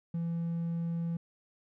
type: tone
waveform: triangle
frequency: 168.1 Hz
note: E3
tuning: 34 cents sharp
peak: -28 dBFS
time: 0.14-1.17 s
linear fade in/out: 5 ms
effects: tanh soft clip ceiling -24 dBFS